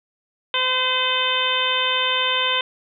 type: harmonic tone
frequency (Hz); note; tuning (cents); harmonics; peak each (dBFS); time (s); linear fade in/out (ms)
512; C5; -38; 1 / 2 / 3 / 4 / 5 / 6 / 7; -29 / -25 / -28 / -29 / -26 / -23 / -25; 0.54-2.61; 2
effects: none